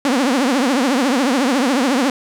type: tone with vibrato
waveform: sawtooth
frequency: 262 Hz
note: C4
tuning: 2 cents sharp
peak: -10 dBFS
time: 0.05-2.1 s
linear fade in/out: 2 ms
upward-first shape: triangle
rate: 14 Hz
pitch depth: 230 cents each way
effects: low-pass 9000 Hz 12 dB/octave + 8-bit